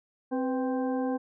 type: harmonic tone with a mistuned harmonic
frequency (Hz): 261.6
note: C4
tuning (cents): 0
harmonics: 1 / 2 / 3 / 4 / 6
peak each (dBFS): -28 / -32 / -36 / -43 / -47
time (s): 0.31-1.18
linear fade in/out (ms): 20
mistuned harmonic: 2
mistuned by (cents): -76
effects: none